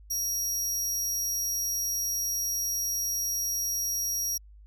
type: tone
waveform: sawtooth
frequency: 5670 Hz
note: F8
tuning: 25 cents sharp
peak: -25 dBFS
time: 0.1-4.38 s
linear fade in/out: 10 ms
effects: added 51 Hz sine -48 dBFS peak until 4.66 s